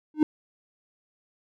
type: tone with exponential growth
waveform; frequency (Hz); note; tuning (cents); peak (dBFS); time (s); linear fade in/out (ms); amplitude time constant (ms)
triangle; 305.6; D#4; -31; -10; 0.14-0.23; 2; 18
effects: none